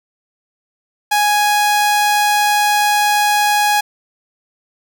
sawtooth tone, 831 Hz, G#5, 1 cent sharp, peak -8 dBFS, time 1.11-3.81 s, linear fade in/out 10 ms, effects none

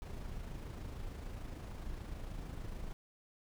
brown noise with amplitude modulation, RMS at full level -42 dBFS, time 0.02-2.93 s, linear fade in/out 0 ms, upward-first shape sine, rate 26.7 Hz, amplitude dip 40%, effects none

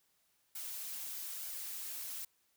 blue noise with flanger, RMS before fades -43 dBFS, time 0.55-2.25 s, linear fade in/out 5 ms, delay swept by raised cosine 1.3 to 5.7 ms, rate 1.1 Hz, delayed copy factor +0.5, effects white hiss -75 dBFS RMS until 2.56 s

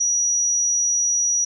sine tone, 5810 Hz, F#8, 32 cents flat, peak -17 dBFS, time 0-1.45 s, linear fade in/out 10 ms, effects none

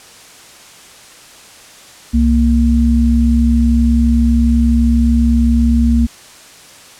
sine tone pair together, 65.3 / 233 Hz, C2 / A#3, -3 / -1 cents, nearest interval octave + minor seventh, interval 2202 cents, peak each -11 dBFS, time 2.13-6.07 s, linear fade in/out 20 ms, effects white hiss -39 dBFS RMS until 6.99 s + low-pass 9000 Hz 12 dB/octave

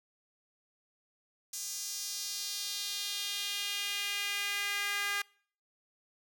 sawtooth tone with high-pass filter sweep, 405.1 Hz, G#4, 43 cents flat, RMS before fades -36 dBFS, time 1.53-5.22 s, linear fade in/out 5 ms, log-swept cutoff 6400 to 1700 Hz, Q 2, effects noise-tail reverb RT60 0.5 s tail -25 dB re dry

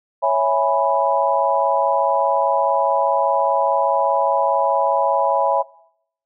sine chord, C# minor seventh, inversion none, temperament equal, 554.4 / 659.3 / 830.6 / 987.8 Hz, C#5 / E5 / G#5 / B5, 0 / 0 / 0 / 0 cents, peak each -20 dBFS, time 0.22-5.63 s, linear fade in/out 20 ms, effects noise-tail reverb RT60 0.7 s tail -21 dB re dry

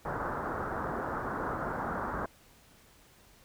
white low-pass noise, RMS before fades -35 dBFS, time 0.05-2.26 s, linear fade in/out 2 ms, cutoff 1500 Hz, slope 48 dB/octave, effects pink hiss -60 dBFS RMS until 3.44 s

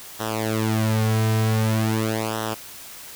sawtooth tone with flanger, 110 Hz, A2, in tune, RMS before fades -22 dBFS, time 0.19-2.55 s, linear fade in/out 20 ms, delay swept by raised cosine 0.43 to 3.53 ms, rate 0.45 Hz, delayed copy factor -0.95, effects white hiss -40 dBFS RMS until 3.15 s

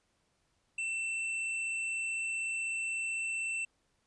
triangle tone with hard clipping, 2681 Hz, E7, 29 cents sharp, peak -34 dBFS, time 0.78-3.65 s, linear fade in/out 5 ms, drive 16 dB, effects pink hiss -75 dBFS RMS until 4.06 s + resampled to 22050 Hz

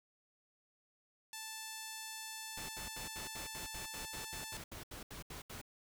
5% pulse tone, 880 Hz, A5, in tune, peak -32 dBFS, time 1.33-4.57 s, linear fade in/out 2 ms
pink noise bursts, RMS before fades -48 dBFS, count 16, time 2.57-5.615 s, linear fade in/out 5 ms, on 120 ms, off 75 ms
effects none

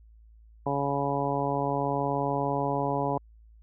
harmonic tone, 140.5 Hz, C#3, 24 cents sharp, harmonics 1 / 2 / 3 / 4 / 5 / 6 / 7, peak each -33 / -33 / -33 / -33 / -33 / -33 / -33 dBFS, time 0.66-3.18 s, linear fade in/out 5 ms, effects added 55 Hz sine -51 dBFS peak until 3.62 s

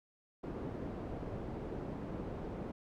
white low-pass noise, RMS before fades -42 dBFS, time 0.43-2.72 s, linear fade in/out 10 ms, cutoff 400 Hz, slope 12 dB/octave, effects none

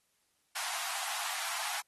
pink high-pass noise, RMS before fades -37 dBFS, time 0.55-1.81 s, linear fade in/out 10 ms, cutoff 680 Hz, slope 96 dB/octave, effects white hiss -75 dBFS RMS until 1.87 s + AAC 32 kbps

